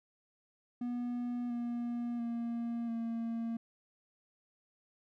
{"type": "tone with pitch steps", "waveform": "triangle", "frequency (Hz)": [242.9, 238.5, 234.1, 229.8], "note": ["B3", "A#3", "A#3", "A#3"], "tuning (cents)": [-29, 40, 8, -25], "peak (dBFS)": -32, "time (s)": [0.81, 3.57], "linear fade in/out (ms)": 5, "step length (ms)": 690, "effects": []}